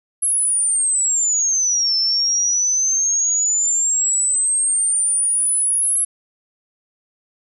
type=exponential two-way sweep; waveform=sine; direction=down then up; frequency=10950 to 5300 to 10950 Hz; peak=-15 dBFS; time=0.22-6.05 s; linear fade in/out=10 ms; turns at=1.96 s; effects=none